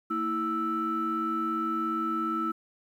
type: tone cluster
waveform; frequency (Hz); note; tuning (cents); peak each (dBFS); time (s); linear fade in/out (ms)
sine; 227.2 / 324.5 / 1319; A#3 / E4 / E6; -44 / -27 / +1; -34 / -31 / -28; 0.1-2.52; 10
effects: tanh soft clip ceiling -20 dBFS + 10-bit